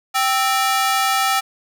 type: ring-modulated tone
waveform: sawtooth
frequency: 1046.5 Hz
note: C6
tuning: in tune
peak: -9 dBFS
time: 0.14-1.41 s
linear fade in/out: 20 ms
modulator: 266 Hz
effects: none